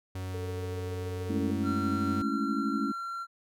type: tone with pitch glide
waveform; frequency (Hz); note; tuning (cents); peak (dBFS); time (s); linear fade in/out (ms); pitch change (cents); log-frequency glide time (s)
45% pulse; 93.4 to 94.16; F#2 to F#2; +17 to +31; -34; 0.15-2.22; 5; +14; 1.24-1.98
type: tone with tremolo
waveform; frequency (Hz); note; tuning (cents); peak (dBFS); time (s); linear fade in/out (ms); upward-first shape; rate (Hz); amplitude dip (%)
sine; 446.4; A4; +25; -36; 0.34-1.51; 5; sine; 14; 35
type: chord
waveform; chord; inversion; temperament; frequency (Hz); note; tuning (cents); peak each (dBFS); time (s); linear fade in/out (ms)
sine; A major seventh; third; equal; 207.7 / 220 / 277.2 / 329.6; G#3 / A3 / C#4 / E4; 0 / 0 / 0 / 0; -34 / -34 / -31 / -36; 1.29-2.92; 10
type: tone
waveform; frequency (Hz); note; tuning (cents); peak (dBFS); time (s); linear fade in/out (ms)
triangle; 1367; F6; -37; -32; 1.63-3.27; 50
effects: none